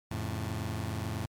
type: chord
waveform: sawtooth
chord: F augmented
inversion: none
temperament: just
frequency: 87.31 / 109.13 / 136.42 Hz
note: F2 / A2 / C#3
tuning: 0 / -14 / -27 cents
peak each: -33 / -31 / -37 dBFS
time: 0.11-1.26 s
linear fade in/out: 5 ms
effects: MP3 96 kbps